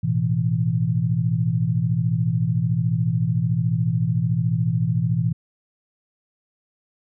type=chord; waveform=sine; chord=A suspended second; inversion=none; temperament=just; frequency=110 / 123.75 / 165 Hz; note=A2 / B2 / E3; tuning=0 / +4 / +2 cents; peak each=-24 / -22 / -22 dBFS; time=0.03-5.33 s; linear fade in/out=10 ms; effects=none